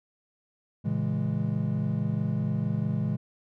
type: chord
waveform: triangle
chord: A# half-diminished seventh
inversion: none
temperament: equal with one note detuned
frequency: 113.94 / 138.59 / 164.81 / 207.7 Hz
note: A#2 / C#3 / E3 / G#3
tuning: -39 / 0 / 0 / 0 cents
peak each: -29 dBFS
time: 0.84-3.17 s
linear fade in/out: 20 ms
effects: none